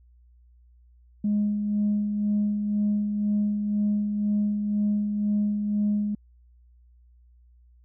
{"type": "tone with tremolo", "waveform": "sine", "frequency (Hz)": 207.7, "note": "G#3", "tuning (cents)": 0, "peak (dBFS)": -19, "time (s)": [1.24, 6.15], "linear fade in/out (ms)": 5, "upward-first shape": "sine", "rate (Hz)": 2, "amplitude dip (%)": 45, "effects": ["tanh soft clip ceiling -17 dBFS", "added 60 Hz sine -53 dBFS peak until 7.84 s"]}